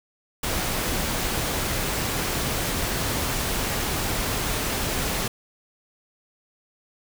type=noise; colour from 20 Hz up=pink; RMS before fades=-26 dBFS; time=0.43-5.28 s; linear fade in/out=5 ms; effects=none